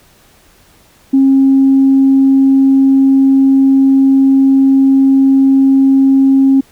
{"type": "tone", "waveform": "sine", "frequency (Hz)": 270, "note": "C#4", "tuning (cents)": -45, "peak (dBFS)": -4, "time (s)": [1.13, 6.61], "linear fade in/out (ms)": 10, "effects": ["tanh soft clip ceiling 0 dBFS", "pink hiss -47 dBFS RMS until 6.71 s"]}